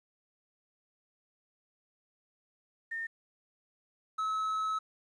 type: tone pair in turn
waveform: sine / triangle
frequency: 1822 / 1291.8 Hz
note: A#6 / E6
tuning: -40 / -35 cents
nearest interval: tritone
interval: 595 cents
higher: first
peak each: -34 / -28 dBFS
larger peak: second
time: 2.91-3.07 / 4.18-4.79 s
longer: second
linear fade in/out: 10 ms
effects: resampled to 22050 Hz + 11-bit